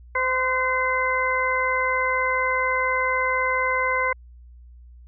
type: harmonic tone with a mistuned harmonic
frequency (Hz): 515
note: C5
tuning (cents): -28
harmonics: 1 / 2 / 3 / 4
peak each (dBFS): -27 / -24 / -28 / -24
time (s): 0.15-4.13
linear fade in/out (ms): 5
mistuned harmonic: 3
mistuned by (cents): -33
effects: added 60 Hz sine -43 dBFS peak until 5.07 s